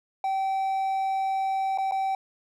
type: tone with dropouts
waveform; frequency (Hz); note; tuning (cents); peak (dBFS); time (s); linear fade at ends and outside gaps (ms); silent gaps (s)
triangle; 772; G5; -27; -22; 0.24-2.15; 2; 1.776-1.784 / 1.912-1.92
effects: none